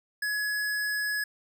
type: tone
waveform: square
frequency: 1688 Hz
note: G#6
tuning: 28 cents sharp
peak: -28 dBFS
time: 0.22-1.24 s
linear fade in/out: 5 ms
effects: none